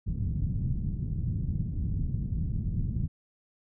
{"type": "low-pass noise", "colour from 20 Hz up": "white", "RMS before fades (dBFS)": -30, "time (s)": [0.06, 3.08], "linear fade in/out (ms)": 20, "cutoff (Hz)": 160, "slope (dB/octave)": 24, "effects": []}